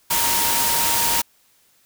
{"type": "tone in noise", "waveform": "sine", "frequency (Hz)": 932.3, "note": "A#5", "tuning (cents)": 0, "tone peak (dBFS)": -25, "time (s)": [0.1, 1.22], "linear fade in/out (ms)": 10, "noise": "white", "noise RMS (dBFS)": -20, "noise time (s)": [0.1, 1.22], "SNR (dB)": -8, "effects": ["white hiss -59 dBFS RMS until 1.85 s"]}